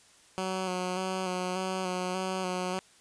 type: tone with vibrato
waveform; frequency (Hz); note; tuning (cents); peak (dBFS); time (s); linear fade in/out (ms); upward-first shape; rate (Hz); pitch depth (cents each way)
10% pulse; 185; F#3; 0; -22; 0.38-2.79; 0; square; 1.7; 24
effects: white hiss -59 dBFS RMS until 3 s + resampled to 22050 Hz